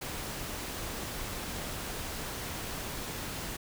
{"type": "noise", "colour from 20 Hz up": "pink", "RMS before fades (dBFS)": -38, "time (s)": [0.01, 3.57], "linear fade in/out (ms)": 10, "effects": []}